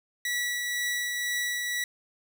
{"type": "tone with tremolo", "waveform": "sawtooth", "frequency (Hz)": 1945, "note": "B6", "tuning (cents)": -27, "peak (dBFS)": -23, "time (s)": [0.25, 1.84], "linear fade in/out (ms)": 2, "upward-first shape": "triangle", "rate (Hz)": 2, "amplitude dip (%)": 30, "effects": []}